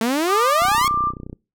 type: exponential sweep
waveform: sawtooth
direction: up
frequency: 217.8 to 1126 Hz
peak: -14 dBFS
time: 0.01-0.88 s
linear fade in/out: 2 ms
type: tone with pitch glide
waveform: sine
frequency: 1200 to 1186.2 Hz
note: D6 to D6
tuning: +37 to +17 cents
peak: -17 dBFS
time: 0.27-1.13 s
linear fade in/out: 50 ms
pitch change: -20 cents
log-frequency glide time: 0.4-0.9 s
type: click train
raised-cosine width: 3 ms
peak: -20 dBFS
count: 23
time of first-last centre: 0.62-1.33 s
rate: 31 Hz
effects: noise-tail reverb RT60 0.3 s tail -24 dB re dry